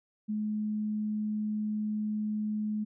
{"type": "tone", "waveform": "sine", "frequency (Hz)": 212.6, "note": "G#3", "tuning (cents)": 41, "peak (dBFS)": -29, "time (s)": [0.28, 2.85], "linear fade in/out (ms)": 20, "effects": []}